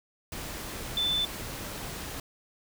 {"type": "tone in noise", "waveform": "sine", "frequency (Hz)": 3520, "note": "A7", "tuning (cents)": 0, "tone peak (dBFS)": -25, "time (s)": [0.97, 1.25], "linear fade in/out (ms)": 2, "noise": "pink", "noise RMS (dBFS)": -38, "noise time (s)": [0.32, 2.2], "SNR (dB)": 10, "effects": []}